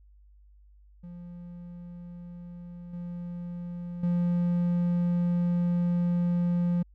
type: tone with level steps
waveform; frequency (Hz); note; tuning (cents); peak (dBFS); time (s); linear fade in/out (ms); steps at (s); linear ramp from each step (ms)
triangle; 174.61; F3; 0; -38 / -32 / -21; 1.03-6.83; 10; 2.93 / 4.03; 5
effects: added 50 Hz sine -53 dBFS peak until 6.94 s